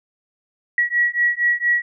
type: beating tone pair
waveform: sine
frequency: 1920 / 1924.3 Hz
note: B6 / B6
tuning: -49 / -45 cents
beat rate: 4.3 Hz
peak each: -19 dBFS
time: 0.78-1.82 s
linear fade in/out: 2 ms
effects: none